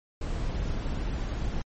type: noise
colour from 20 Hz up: brown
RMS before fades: -30 dBFS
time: 0.21-1.62 s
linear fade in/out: 5 ms
effects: MP3 32 kbps